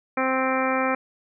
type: harmonic tone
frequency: 261.6 Hz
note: C4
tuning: in tune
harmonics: 1 / 2 / 3 / 4 / 5 / 6 / 7 / 8 / 9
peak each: -27 / -26 / -29 / -30 / -28 / -34 / -33 / -36 / -31 dBFS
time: 0.17-0.95 s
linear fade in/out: 5 ms
effects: none